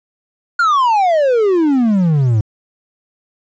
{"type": "exponential sweep", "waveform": "triangle", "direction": "down", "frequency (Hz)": [1444, 102.8], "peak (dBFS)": -8, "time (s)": [0.59, 2.41], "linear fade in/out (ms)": 5, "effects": ["resampled to 16000 Hz", "8-bit"]}